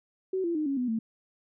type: tone with pitch steps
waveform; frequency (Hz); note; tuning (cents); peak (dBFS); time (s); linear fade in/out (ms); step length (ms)
sine; 377.2 / 340 / 306.4 / 276.1 / 248.9 / 224.3; F#4 / F4 / D#4 / C#4 / B3 / A3; +33 / -46 / -27 / -7 / +14 / +34; -26; 0.33-0.99; 5; 110
effects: none